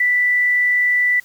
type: tone with frequency modulation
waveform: sine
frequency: 1975.5 Hz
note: B6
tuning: in tune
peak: -13 dBFS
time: 0-1.2 s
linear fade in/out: 5 ms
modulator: 47.4 Hz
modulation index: 0.22
effects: white hiss -49 dBFS RMS until 1.24 s